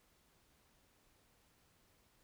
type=silence; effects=pink hiss -72 dBFS RMS until 2.23 s